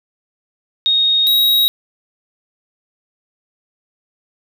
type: tone pair in turn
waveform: sine / square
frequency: 3729 / 3810 Hz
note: A#7 / A#7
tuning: 0 / +37 cents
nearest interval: unison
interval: 37 cents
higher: second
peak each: -11 dBFS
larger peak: neither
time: 0.86-1.27 / 1.27-1.68 s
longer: neither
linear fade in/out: 0 ms
effects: none